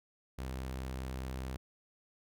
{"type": "tone", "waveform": "sawtooth", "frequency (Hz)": 64.9, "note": "C2", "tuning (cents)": -13, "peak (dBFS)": -34, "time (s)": [0.38, 1.57], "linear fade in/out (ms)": 10, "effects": []}